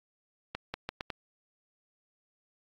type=accelerating click train; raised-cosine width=0.3 ms; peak=-18 dBFS; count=5; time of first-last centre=0.55-1.102 s; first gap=190 ms; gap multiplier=0.79; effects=AAC 48 kbps